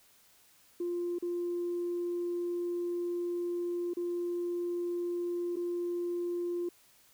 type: tone with dropouts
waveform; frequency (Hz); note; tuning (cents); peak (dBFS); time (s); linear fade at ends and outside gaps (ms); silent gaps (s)
sine; 349.2; F4; 0; -30; 0.8-6.69; 5; 1.186-1.224 / 3.936-3.969 / 5.559-5.567
effects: tanh soft clip ceiling -27 dBFS + white hiss -63 dBFS RMS until 7.13 s